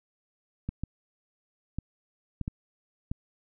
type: clicks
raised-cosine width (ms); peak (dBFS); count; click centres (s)
5; -19; 6; 0.69 / 0.836 / 1.786 / 2.413 / 2.479 / 3.115
effects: none

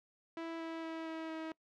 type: tone with pitch steps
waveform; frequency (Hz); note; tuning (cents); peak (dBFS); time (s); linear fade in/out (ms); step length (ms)
sawtooth; 329.6 / 327.1 / 324.7 / 322.3 / 319.8; E4 / E4 / E4 / E4 / D#4; 0 / -13 / -26 / -39 / +48; -36; 0.37-1.52; 2; 230
effects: noise-tail reverb RT60 0.1 s tail -24 dB re dry + low-pass 3000 Hz 12 dB/octave

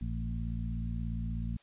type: harmonic tone with a mistuned harmonic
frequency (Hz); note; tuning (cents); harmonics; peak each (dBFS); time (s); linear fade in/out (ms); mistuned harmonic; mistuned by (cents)
56.7; A#1; -47; 1 / 2 / 3 / 4; -35 / -38 / -40 / -41; 0.01-1.57; 5; 1; -62
effects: white hiss -64 dBFS RMS until 1.62 s + resampled to 8000 Hz

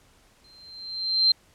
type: tone with exponential growth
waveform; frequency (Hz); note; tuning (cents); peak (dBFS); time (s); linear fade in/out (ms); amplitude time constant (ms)
sine; 4138; C8; -20; -14; 0.44-1.32; 5; 190
effects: pink hiss -59 dBFS RMS until 1.54 s + low-pass 11000 Hz 12 dB/octave

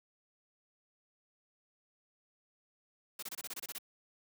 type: noise bursts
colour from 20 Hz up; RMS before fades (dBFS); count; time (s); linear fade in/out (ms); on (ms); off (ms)
white; -42; 10; 3.19-3.784; 5; 36; 26
effects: high-pass 150 Hz 12 dB/octave

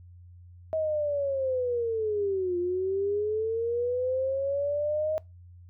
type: linear two-way sweep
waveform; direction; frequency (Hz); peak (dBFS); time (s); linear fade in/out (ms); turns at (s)
sine; down then up; 640 to 349.2 to 629; -25; 0.73-5.18; 0; 2.58
effects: noise-tail reverb RT60 0.2 s tail -22 dB re dry + added 88 Hz sine -47 dBFS peak until 5.69 s

